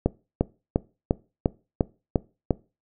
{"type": "click train", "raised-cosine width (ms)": 2, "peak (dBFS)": -6, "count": 8, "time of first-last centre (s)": [0.06, 2.508], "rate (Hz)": 2.86, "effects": ["noise-tail reverb RT60 0.3 s tail -21 dB re dry"]}